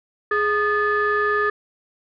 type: tone cluster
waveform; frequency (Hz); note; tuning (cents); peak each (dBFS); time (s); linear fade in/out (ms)
sine; 417.6 / 1229 / 1734; G#4 / D#6 / A6; +10 / -22 / -26; -21; 0.31-1.5; 5
effects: tanh soft clip ceiling -11 dBFS